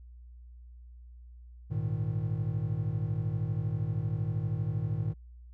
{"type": "chord", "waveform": "triangle", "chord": "Ab suspended second", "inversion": "none", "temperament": "equal", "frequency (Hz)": [103.83, 116.54, 155.56], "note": ["Ab2", "Bb2", "Eb3"], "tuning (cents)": [0, 0, 0], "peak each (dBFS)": [-31, -31, -32], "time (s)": [1.7, 5.14], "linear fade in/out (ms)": 20, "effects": ["added 60 Hz sine -47 dBFS peak until 5.53 s"]}